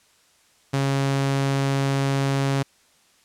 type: tone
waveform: sawtooth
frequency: 137.3 Hz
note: C#3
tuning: 16 cents flat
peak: -16 dBFS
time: 0.73-2.63 s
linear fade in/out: 10 ms
effects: white hiss -59 dBFS RMS until 3.24 s + low-pass 9000 Hz 12 dB/octave